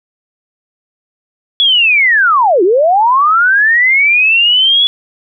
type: linear two-way sweep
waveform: sine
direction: down then up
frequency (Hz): 3419 to 335.5 to 3419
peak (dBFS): -6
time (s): 1.6-4.87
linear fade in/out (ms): 0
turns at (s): 2.63
effects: none